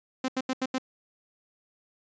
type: tone bursts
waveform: sawtooth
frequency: 260 Hz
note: C4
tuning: 11 cents flat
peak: -22 dBFS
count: 5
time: 0.24-0.783 s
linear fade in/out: 5 ms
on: 43 ms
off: 82 ms
effects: resampled to 16000 Hz